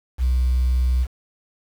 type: tone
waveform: sine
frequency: 62.8 Hz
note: B1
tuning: 30 cents sharp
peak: -14 dBFS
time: 0.18-1.07 s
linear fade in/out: 50 ms
effects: tanh soft clip ceiling -14 dBFS + 7-bit